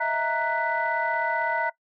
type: tone cluster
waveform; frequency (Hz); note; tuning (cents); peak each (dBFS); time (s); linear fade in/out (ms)
sine; 632 / 668 / 930 / 1483 / 1986; D#5 / E5 / A#5 / F#6 / B6; +27 / +23 / -4 / +4 / +9; -33 / -31 / -26 / -28 / -31; 0-1.7; 10
effects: noise-tail reverb RT60 0.1 s tail -19 dB re dry + tanh soft clip ceiling -13 dBFS